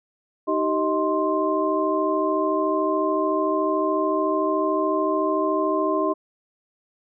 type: tone cluster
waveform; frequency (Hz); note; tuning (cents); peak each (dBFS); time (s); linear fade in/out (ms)
sine; 312.1 / 385.8 / 629 / 1049; D#4 / G4 / D#5 / C6; +5 / -28 / +19 / +4; -25; 0.47-6.14; 20
effects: none